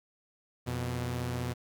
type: tone pair together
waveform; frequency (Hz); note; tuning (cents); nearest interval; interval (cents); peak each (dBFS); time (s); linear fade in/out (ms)
sawtooth; 86.8 / 122.64; F2 / B2; -10 / -12; tritone; 598; -34 / -29; 0.66-1.54; 20
effects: 11-bit